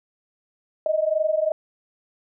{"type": "tone pair together", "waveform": "sine", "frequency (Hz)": [613.3, 636], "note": ["D#5", "D#5"], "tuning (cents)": [-25, 38], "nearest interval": "minor second", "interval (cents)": 63, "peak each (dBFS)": -22, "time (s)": [0.86, 1.52], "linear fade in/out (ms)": 2, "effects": []}